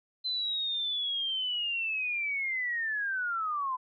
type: linear sweep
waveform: sine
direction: down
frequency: 4066 to 1000 Hz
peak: -29 dBFS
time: 0.24-3.77 s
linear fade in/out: 20 ms
effects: none